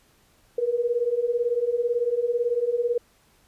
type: beating tone pair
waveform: sine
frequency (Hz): 466.2 / 484.2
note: A#4 / B4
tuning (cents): 0 / -34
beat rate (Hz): 18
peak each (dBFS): -26 / -23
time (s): 0.58-2.98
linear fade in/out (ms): 5
effects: pink hiss -61 dBFS RMS until 3.47 s + resampled to 32000 Hz